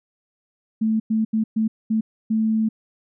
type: tone bursts at uneven times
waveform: sine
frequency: 220 Hz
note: A3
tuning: in tune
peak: -17 dBFS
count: 6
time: 0.81-1 / 1.1-1.25 / 1.33-1.44 / 1.56-1.68 / 1.9-2.01 / 2.3-2.69 s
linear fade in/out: 10 ms
effects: none